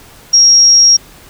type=tone; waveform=sine; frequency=5600 Hz; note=F8; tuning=4 cents sharp; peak=-3 dBFS; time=0.33-0.97 s; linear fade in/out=10 ms; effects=pink hiss -39 dBFS RMS until 1.29 s